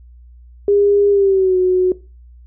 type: tone with pitch glide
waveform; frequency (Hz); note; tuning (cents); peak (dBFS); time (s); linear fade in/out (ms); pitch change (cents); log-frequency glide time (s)
sine; 405.5 to 367.6; G#4 to F#4; -41 to -11; -10; 0.68-1.92; 2; -170; 1.1-1.57
effects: noise-tail reverb RT60 0.3 s tail -19 dB re dry + added 60 Hz sine -39 dBFS peak until 2.46 s